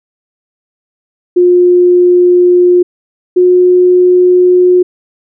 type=tone pair in turn; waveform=sine; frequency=356.5 / 361.3 Hz; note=F4 / F#4; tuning=+36 / -41 cents; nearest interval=unison; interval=23 cents; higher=second; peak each=-3 dBFS; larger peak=neither; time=1.36-2.83 / 3.36-4.83 s; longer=neither; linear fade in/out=10 ms; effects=none